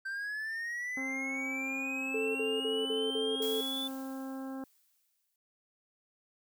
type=linear sweep; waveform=triangle; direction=up; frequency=1553 to 3507 Hz; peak=-33 dBFS; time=0.05-3.88 s; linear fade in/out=10 ms
type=harmonic tone; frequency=266.4 Hz; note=C4; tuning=31 cents sharp; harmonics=1 / 2 / 3 / 4 / 5 / 6; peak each=-38 / -47 / -49 / -54 / -55 / -57 dBFS; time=0.97-4.64 s; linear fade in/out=2 ms
type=tone bursts; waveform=sine; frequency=440 Hz; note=A4; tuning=in tune; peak=-31 dBFS; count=6; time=2.14-3.61 s; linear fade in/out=5 ms; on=210 ms; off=42 ms
type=noise with exponential decay; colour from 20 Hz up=blue; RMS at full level=-41 dBFS; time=3.42-5.36 s; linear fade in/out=2 ms; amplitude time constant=420 ms
effects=none